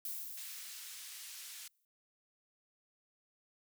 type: noise with exponential decay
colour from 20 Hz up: violet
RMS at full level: -40 dBFS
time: 0.05-1.85 s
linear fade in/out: 1 ms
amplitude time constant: 390 ms
type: band-pass noise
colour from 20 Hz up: white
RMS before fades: -49 dBFS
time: 0.37-1.68 s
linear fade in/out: 5 ms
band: 2000 to 12000 Hz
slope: 12 dB/octave
effects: none